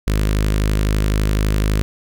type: tone with notch filter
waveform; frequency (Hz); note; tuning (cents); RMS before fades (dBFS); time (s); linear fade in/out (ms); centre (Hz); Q
sawtooth; 51.91; G#1; 0; -17; 0.07-1.82; 0; 800; 1.4
effects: none